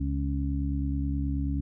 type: harmonic tone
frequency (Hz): 69.4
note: C#2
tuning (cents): +3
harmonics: 1 / 2 / 3 / 4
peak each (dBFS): -28 / -33 / -40 / -32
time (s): 0-1.61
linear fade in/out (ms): 10
effects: none